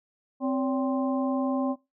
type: harmonic tone with a mistuned harmonic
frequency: 261.6 Hz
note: C4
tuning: in tune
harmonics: 1 / 2 / 3 / 4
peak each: -25 / -31 / -35 / -37 dBFS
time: 0.4-1.76 s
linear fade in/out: 50 ms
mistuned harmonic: 2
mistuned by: +140 cents
effects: noise-tail reverb RT60 0.2 s tail -17 dB re dry